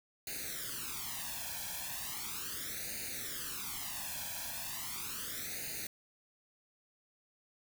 white noise with flanger, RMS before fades -41 dBFS, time 0.27-5.87 s, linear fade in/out 2 ms, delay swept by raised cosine 0.45 to 1.23 ms, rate 0.37 Hz, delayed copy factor +0.9, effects none

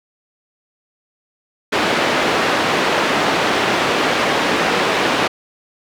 pink band-pass noise, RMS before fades -17 dBFS, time 1.72-5.28 s, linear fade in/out 10 ms, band 300 to 3200 Hz, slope 12 dB/octave, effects none

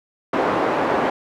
pink band-pass noise, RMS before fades -20 dBFS, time 0.33-1.1 s, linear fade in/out 5 ms, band 360 to 1100 Hz, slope 12 dB/octave, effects none

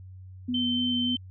sine tone with vibrato, 245.7 Hz, B3, 9 cents flat, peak -26 dBFS, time 0.48-1.16 s, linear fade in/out 10 ms, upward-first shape square, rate 3.4 Hz, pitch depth 11 cents each way
sine tone, 3093 Hz, G7, 24 cents flat, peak -27 dBFS, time 0.54-1.17 s, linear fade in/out 5 ms
effects added 93 Hz sine -42 dBFS peak until 1.3 s

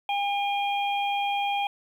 harmonic tone, 807 Hz, G#5, 50 cents flat, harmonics 1 / 3 / 4, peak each -25 / -32 / -34 dBFS, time 0.09-1.67 s, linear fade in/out 2 ms, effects 9-bit

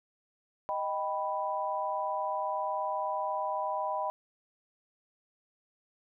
sine chord, Eb augmented, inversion none, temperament equal, 622.3 / 784 / 987.8 Hz, Eb5 / G5 / B5, 0 / 0 / 0 cents, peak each -35 / -35 / -33 dBFS, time 0.69-4.1 s, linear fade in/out 0 ms, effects none

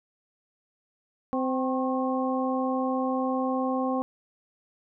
harmonic tone with a mistuned harmonic, 259.1 Hz, C4, 17 cents flat, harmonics 1 / 2 / 3 / 4, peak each -27 / -30 / -32 / -33 dBFS, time 1.33-4.02 s, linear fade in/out 0 ms, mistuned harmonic 4, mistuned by +68 cents, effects none

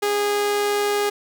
sawtooth tone with amplitude modulation, 411.1 Hz, G#4, 18 cents flat, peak -14 dBFS, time 0.02-1.1 s, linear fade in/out 10 ms, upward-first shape sine, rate 132 Hz, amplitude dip 25%, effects none

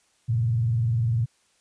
sine tone with vibrato, 116.54 Hz, A#2, in tune, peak -20 dBFS, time 0.28-1.26 s, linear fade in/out 20 ms, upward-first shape square, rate 20 Hz, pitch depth 150 cents each way, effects white hiss -65 dBFS RMS until 1.6 s + resampled to 22050 Hz

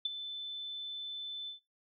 sine tone with ADSR envelope, 3520 Hz, A7, in tune, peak -27 dBFS, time 0.05-1.6 s, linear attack 6 ms, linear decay 19 ms, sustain -11 dB, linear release 120 ms, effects noise-tail reverb RT60 0.2 s tail -21 dB re dry

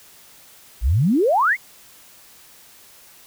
sine exponential sweep, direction up, 50 to 2277 Hz, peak -14 dBFS, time 0.81-1.57 s, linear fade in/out 50 ms, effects white hiss -48 dBFS RMS until 3.26 s

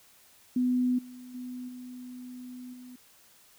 sine tone with level steps, 250 Hz, B3, 21 cents sharp, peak -23 / -43 / -36 / -40 / -44 dBFS, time 0.56-2.96 s, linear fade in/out 5 ms, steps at 0.98 / 1.34 / 1.68 / 2.73 s, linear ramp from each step 10 ms, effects white hiss -59 dBFS RMS until 3.58 s

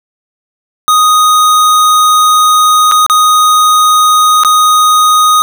square tone with dropouts, 1244.5 Hz, D#6, in tune, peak -5 dBFS, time 0.88-5.42 s, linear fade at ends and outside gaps 0 ms, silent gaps 2.914-2.92 / 3.064-3.098 / 4.435-4.448 s, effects none

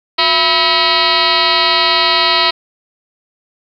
sine tone with frequency modulation, 2551 Hz, D#7, 43 cents sharp, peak -9 dBFS, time 0.18-2.51 s, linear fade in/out 10 ms, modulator 313 Hz, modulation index 6.2, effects high-pass 80 Hz 12 dB/octave + 8-bit

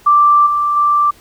sine tone with level steps, 1174.7 Hz, D6, in tune, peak -6 / -12 / -9 dBFS, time 0.06-1.11 s, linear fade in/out 10 ms, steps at 0.46 / 0.76 s, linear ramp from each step 10 ms, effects pink hiss -46 dBFS RMS until 1.2 s

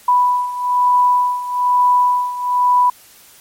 sine beating tone pair, 987.8 / 988.9 Hz, B5 / B5, 0 / +2 cents, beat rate 1.1 Hz, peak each -13 / -17 dBFS, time 0.08-2.9 s, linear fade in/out 5 ms, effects white hiss -45 dBFS RMS until 3.4 s + MP3 64 kbps

